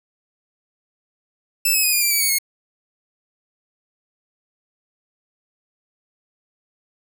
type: tone with pitch steps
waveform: 5% pulse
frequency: 2637 / 2565 / 2495 / 2427 / 2360 / 2296 / 2233 / 2172 Hz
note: E7 / E7 / D#7 / D#7 / D7 / D7 / C#7 / C#7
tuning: 0 / -48 / +4 / -44 / +8 / -40 / +12 / -36 cents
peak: -7 dBFS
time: 1.65-2.386 s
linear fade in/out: 5 ms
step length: 92 ms
effects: none